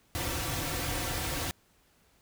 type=noise with comb filter; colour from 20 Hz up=pink; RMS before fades=-33 dBFS; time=0.15-1.51 s; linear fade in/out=0 ms; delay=4.8 ms; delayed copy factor=-1; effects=pink hiss -66 dBFS RMS until 2.21 s